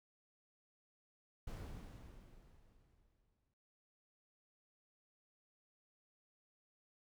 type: noise with exponential decay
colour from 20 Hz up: brown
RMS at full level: -44 dBFS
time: 1.47-3.54 s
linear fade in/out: 5 ms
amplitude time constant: 450 ms
effects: none